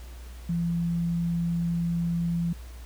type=tone; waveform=sine; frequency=170 Hz; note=F3; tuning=46 cents flat; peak=-24 dBFS; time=0.49-2.53 s; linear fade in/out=5 ms; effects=added 60 Hz sine -39 dBFS peak until 2.85 s + pink hiss -52 dBFS RMS until 2.85 s